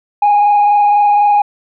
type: tone with frequency modulation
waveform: sine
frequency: 824 Hz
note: G#5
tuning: 14 cents flat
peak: -5 dBFS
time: 0.22-1.42 s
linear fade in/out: 5 ms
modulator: 24 Hz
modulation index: 0.53
effects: tanh soft clip ceiling -5 dBFS